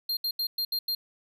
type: tone bursts at uneven times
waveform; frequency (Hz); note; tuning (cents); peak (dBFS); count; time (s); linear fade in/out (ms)
square; 4200; C8; +6; -27; 6; 0.09-0.17 / 0.24-0.31 / 0.39-0.47 / 0.58-0.65 / 0.72-0.79 / 0.88-0.95; 5
effects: none